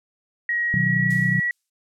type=tone with pitch glide; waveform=sine; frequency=1898 to 1930.1 Hz; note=A#6 to B6; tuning=+31 to -40 cents; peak=-20 dBFS; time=0.49-1.51 s; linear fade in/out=2 ms; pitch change=+29 cents; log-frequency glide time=0.67-1.12 s
type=chord; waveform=sine; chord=B major; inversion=none; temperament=just; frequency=123.47 / 154.34 / 185.21 Hz; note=B2 / D#3 / F#3; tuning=0 / -14 / +2 cents; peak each=-25 / -24 / -24 dBFS; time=0.74-1.4 s; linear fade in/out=0 ms
type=noise with exponential decay; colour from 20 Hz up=violet; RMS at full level=-32 dBFS; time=1.1-1.7 s; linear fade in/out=5 ms; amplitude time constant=130 ms
effects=low-pass 8000 Hz 12 dB/octave